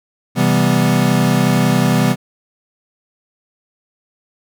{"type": "chord", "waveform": "square", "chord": "C major seventh", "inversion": "none", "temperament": "equal", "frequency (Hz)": [130.81, 164.81, 196, 246.9], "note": ["C3", "E3", "G3", "B3"], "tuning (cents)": [0, 0, 0, 0], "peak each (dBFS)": -18, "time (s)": [0.35, 2.16], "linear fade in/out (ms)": 50, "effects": []}